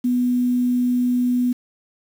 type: tone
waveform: sine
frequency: 246.9 Hz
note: B3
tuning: in tune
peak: -16 dBFS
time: 0.04-1.53 s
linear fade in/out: 10 ms
effects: 7-bit